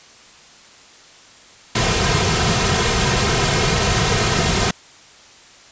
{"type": "noise with comb filter", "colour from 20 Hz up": "pink", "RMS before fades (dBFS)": -17, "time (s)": [1.75, 4.71], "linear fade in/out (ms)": 5, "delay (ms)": 3.5, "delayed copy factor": -0.65, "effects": ["white hiss -45 dBFS RMS until 5.71 s", "resampled to 16000 Hz"]}